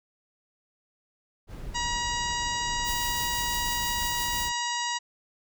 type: noise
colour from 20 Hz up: brown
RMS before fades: -38 dBFS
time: 1.47-4.53 s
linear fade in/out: 50 ms
type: harmonic tone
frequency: 957 Hz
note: A#5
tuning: 45 cents sharp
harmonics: 1 / 2 / 3 / 4 / 5 / 6 / 7 / 8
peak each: -31 / -34 / -36 / -37 / -38 / -39 / -39 / -40 dBFS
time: 1.74-4.99 s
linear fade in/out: 20 ms
type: noise with tremolo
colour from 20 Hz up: blue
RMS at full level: -35 dBFS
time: 2.84-4.5 s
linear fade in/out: 50 ms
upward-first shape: sine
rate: 6 Hz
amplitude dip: 30%
effects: none